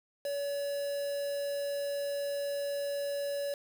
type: tone with quantisation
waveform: triangle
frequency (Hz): 568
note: C#5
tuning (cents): +42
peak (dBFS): -30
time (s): 0.25-3.54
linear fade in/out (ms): 2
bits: 7
effects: none